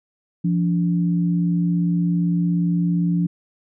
sine tone pair together, 172.2 / 289.6 Hz, F3 / D4, -24 / -24 cents, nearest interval major sixth, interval 900 cents, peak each -17 / -26 dBFS, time 0.44-3.27 s, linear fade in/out 10 ms, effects none

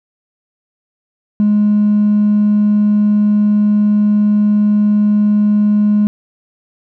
sine tone with hard clipping, 208.6 Hz, G#3, 8 cents sharp, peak -9 dBFS, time 1.4-6.07 s, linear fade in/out 0 ms, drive 1 dB, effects none

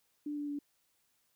sine tone with pitch steps, 294.5 / 291.5 / 288.4 Hz, D4 / D4 / D4, +5 / -13 / -31 cents, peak -35 dBFS, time 0.26-0.59 s, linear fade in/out 5 ms, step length 110 ms, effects white hiss -75 dBFS RMS until 1.35 s

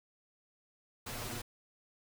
pink noise with comb filter, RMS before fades -41 dBFS, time 1.06-1.42 s, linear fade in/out 10 ms, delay 8.3 ms, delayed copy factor +1, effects none

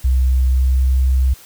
sine tone with pitch glide, 64.3 to 64.9 Hz, C2 to C2, -30 to -13 cents, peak -11 dBFS, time 0.04-1.34 s, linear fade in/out 10 ms, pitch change +17 cents, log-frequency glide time 0.44-0.8 s, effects white hiss -43 dBFS RMS until 1.45 s

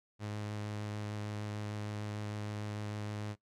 sawtooth tone with vibrato, 104.9 Hz, G#2, 18 cents sharp, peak -34 dBFS, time 0.19-3.36 s, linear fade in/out 50 ms, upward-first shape triangle, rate 6.6 Hz, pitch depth 13 cents each way, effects noise-tail reverb RT60 0.1 s tail -17 dB re dry + low-pass 8000 Hz 12 dB/octave

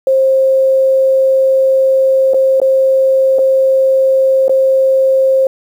sine tone with dropouts, 531 Hz, C5, 25 cents sharp, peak -7 dBFS, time 0.07-5.47 s, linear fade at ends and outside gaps 2 ms, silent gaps 2.336-2.343 / 2.601-2.616 / 3.386-3.39 / 4.482-4.494 s, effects 7-bit

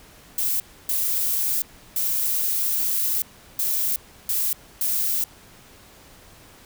violet noise bursts at uneven times, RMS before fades -23 dBFS, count 6, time 0.38-0.6 / 0.89-1.62 / 1.96-3.22 / 3.59-3.96 / 4.29-4.53 / 4.81-5.24 s, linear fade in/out 2 ms, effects pink hiss -49 dBFS RMS until 6.65 s

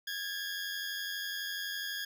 20% pulse tone pair together, 1635 / 1727 Hz, G#6 / A6, -28 / -33 cents, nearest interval minor second, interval 95 cents, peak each -32 / -37 dBFS, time 0.07-2.05 s, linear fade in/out 5 ms, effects none

